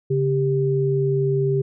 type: tone pair together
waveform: sine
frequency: 139.5 / 394.2 Hz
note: C#3 / G4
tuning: +11 / +10 cents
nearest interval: octave + tritone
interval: 1799 cents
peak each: -20 dBFS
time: 0.1-1.62 s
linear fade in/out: 10 ms
effects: none